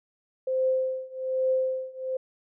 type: tone with tremolo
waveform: sine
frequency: 520 Hz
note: C5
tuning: 11 cents flat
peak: -20 dBFS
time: 0.47-2.17 s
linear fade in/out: 5 ms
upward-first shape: triangle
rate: 1.2 Hz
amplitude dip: 95%
effects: none